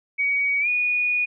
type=tone with pitch glide; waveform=sine; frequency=2256 to 2460 Hz; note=C#7 to D#7; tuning=+30 to -20 cents; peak=-19 dBFS; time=0.18-1.26 s; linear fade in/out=20 ms; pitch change=+150 cents; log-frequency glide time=0.6-0.68 s; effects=none